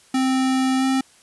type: tone with pitch glide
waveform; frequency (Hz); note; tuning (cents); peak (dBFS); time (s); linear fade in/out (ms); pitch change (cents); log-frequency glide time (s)
square; 261.6 to 264.5; C4 to C4; 0 to +19; -18; 0.14-1.01; 5; +19; 0.78-0.84
effects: white hiss -53 dBFS RMS until 1.22 s + resampled to 24000 Hz